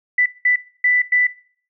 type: tone bursts at uneven times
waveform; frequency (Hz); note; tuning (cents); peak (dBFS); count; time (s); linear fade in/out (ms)
sine; 1984; B6; +7; -12; 4; 0.18-0.26 / 0.45-0.56 / 0.84-1.02 / 1.12-1.27; 5
effects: noise-tail reverb RT60 0.5 s tail -19 dB re dry